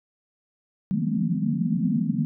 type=band-pass noise; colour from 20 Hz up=white; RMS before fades=-24 dBFS; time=0.91-2.25 s; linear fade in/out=0 ms; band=150 to 250 Hz; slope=96 dB/octave; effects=none